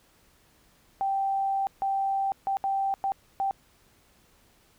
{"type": "tone bursts at uneven times", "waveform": "sine", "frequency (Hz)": 782, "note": "G5", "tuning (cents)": -4, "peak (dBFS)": -24, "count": 6, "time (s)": [[1.01, 1.67], [1.82, 2.32], [2.47, 2.57], [2.64, 2.94], [3.04, 3.12], [3.4, 3.51]], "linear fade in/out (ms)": 0, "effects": ["pink hiss -62 dBFS RMS until 4.78 s"]}